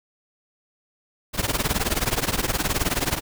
pink noise with tremolo, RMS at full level -20 dBFS, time 1.33-3.21 s, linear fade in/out 50 ms, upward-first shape triangle, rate 19 Hz, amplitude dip 95%, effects none

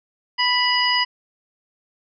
harmonic tone with a mistuned harmonic, 989 Hz, B5, 2 cents sharp, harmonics 1 / 2 / 3 / 5, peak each -22 / -22 / -22 / -22 dBFS, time 0.38-1.05 s, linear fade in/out 20 ms, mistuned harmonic 3, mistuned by -22 cents, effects none

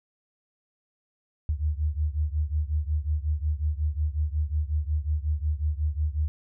sine beating tone pair, 73.9 / 79.4 Hz, D2 / D#2, +11 / +36 cents, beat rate 5.5 Hz, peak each -26 / -28 dBFS, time 1.49-6.28 s, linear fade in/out 0 ms, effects none

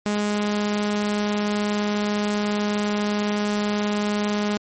sawtooth tone, 207.7 Hz, G#3, in tune, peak -17 dBFS, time 0.06-4.57 s, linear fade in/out 0 ms, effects MP3 32 kbps

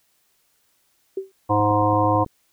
sine tone with exponential decay, 385.2 Hz, G4, 30 cents flat, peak -20 dBFS, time 1.17-1.32 s, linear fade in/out 5 ms, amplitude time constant 32 ms
harmonic tone, 104.5 Hz, G#2, 11 cents sharp, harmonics 1 / 3 / 5 / 7 / 9 / 10, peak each -23 / -23 / -23 / -23 / -23 / -23 dBFS, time 1.49-2.25 s, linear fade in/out 20 ms
click train, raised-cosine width 3 ms, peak -24 dBFS, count 7, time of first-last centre 1.6-2.263 s, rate 9.05 Hz
effects white hiss -65 dBFS RMS until 2.52 s

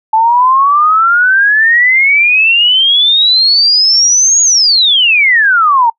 sine exponential two-way sweep, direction up then down, 870 to 6770 to 895 Hz, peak -5 dBFS, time 0.13-5.9 s, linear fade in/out 5 ms, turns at 4.42 s, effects noise-tail reverb RT60 0.1 s tail -26 dB re dry

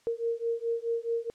sine beating tone pair, 461.1 / 465.8 Hz, A#4 / A#4, -19 / -1 cents, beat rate 4.7 Hz, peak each -31 dBFS, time 0.07-1.3 s, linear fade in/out 0 ms, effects white hiss -65 dBFS RMS until 1.34 s + low-pass 7000 Hz 12 dB/octave

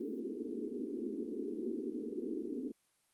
pink band-pass noise, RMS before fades -40 dBFS, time 0-2.72 s, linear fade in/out 10 ms, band 220 to 440 Hz, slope 96 dB/octave, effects white hiss -74 dBFS RMS until 3.13 s + Opus 32 kbps

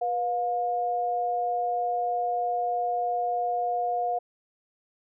sine tone pair together, 488.3 / 711.5 Hz, B4 / F5, -20 / +32 cents, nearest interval perfect fifth, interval 652 cents, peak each -32 / -25 dBFS, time 0.01-4.19 s, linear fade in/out 10 ms, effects none

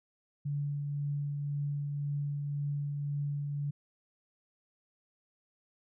sine tone with tremolo, 144 Hz, D3, 34 cents flat, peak -30 dBFS, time 0.45-3.71 s, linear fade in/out 10 ms, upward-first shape triangle, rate 1.9 Hz, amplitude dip 30%, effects none

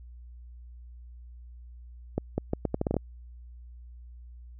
accelerating click train, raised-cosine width 2 ms, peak -13 dBFS, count 10, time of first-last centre 2.18-2.967 s, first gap 200 ms, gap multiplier 0.77, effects added 60 Hz sine -44 dBFS peak until 4.59 s

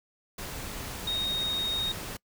sine tone in noise, 3729 Hz, A#7, in tune, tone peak -27 dBFS, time 1.07-1.92 s, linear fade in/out 5 ms, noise pink, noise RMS -38 dBFS, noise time 0.38-2.17 s, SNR +8 dB, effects noise-tail reverb RT60 0.1 s tail -24 dB re dry

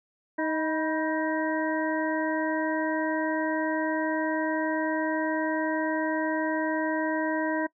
harmonic tone with a mistuned harmonic, 313.6 Hz, D#4, 14 cents sharp, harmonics 1 / 2 / 3 / 5 / 6, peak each -28 / -31 / -33 / -35 / -36 dBFS, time 0.38-7.67 s, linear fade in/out 10 ms, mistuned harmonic 3, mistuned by +56 cents, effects noise-tail reverb RT60 0.1 s tail -22 dB re dry

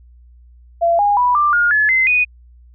sine tone with pitch steps, 680 / 818.1 / 984.1 / 1183.9 / 1424.3 / 1713.5 / 2061 / 2480 Hz, F5 / G#5 / B5 / D6 / F6 / A6 / C7 / D#7, -46 / -26 / -6 / +14 / +34 / -46 / -27 / -6 cents, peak -11 dBFS, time 0.81-2.25 s, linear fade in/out 20 ms, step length 180 ms, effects added 60 Hz sine -42 dBFS peak until 2.74 s

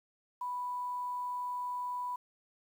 sine tone, 987.8 Hz, B5, in tune, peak -34 dBFS, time 0.41-2.16 s, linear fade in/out 5 ms, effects 10-bit

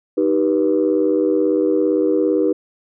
sine chord, Eb augmented, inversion none, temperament just, 311.1 / 388.9 / 486.1 Hz, Eb4 / G4 / B4, 0 / -14 / -28 cents, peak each -17 / -18 / -18 dBFS, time 0.17-2.53 s, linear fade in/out 10 ms, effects tanh soft clip ceiling -6 dBFS

